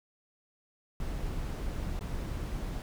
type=noise with dropouts; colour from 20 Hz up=brown; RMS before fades=-35 dBFS; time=1-2.82 s; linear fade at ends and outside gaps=1 ms; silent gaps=1.992-2.009 s; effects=none